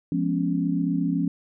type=chord; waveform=sine; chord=C# dominant seventh; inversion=first; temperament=just; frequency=173.24 / 207.9 / 249.5 / 277.2 Hz; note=E#3 / G#3 / B3 / C#4; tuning=-14 / +2 / +18 / 0 cents; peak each=-25 / -31 / -30 / -25 dBFS; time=0.12-1.28 s; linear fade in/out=2 ms; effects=none